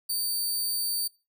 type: tone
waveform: 15% pulse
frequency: 4598 Hz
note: D8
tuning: 37 cents flat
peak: -20 dBFS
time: 0.09-1.08 s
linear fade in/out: 10 ms
effects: noise-tail reverb RT60 0.3 s tail -23 dB re dry